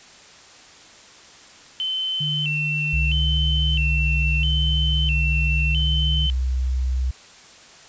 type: tone with vibrato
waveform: sine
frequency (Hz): 2875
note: F7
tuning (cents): +50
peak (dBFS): -22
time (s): 1.8-6.3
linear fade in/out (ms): 0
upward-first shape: square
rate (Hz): 0.76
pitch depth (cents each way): 110
type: tone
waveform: sine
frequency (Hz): 149.5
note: D3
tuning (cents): +31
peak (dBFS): -25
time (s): 2.2-6.27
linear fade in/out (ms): 10
type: tone with pitch glide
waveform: sine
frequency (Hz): 65.41 to 64.03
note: C2 to C2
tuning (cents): 0 to -37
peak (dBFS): -19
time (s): 2.93-7.11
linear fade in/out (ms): 5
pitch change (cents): -37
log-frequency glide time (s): 3.47-4.17
effects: white hiss -46 dBFS RMS until 7.88 s + resampled to 16000 Hz